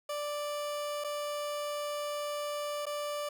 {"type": "tone with dropouts", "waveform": "30% pulse", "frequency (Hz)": 587.3, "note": "D5", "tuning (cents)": 0, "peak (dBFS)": -31, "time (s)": [0.09, 3.29], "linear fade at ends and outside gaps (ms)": 5, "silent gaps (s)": [[1.04, 1.044], [2.856, 2.865]], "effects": []}